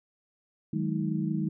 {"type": "tone cluster", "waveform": "sine", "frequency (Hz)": [156.6, 187.4, 213.1, 316.9], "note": ["D#3", "F#3", "G#3", "D#4"], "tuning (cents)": [11, 22, 45, 32], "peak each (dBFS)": [-31, -32, -32, -34], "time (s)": [0.73, 1.49], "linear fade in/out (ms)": 5, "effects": []}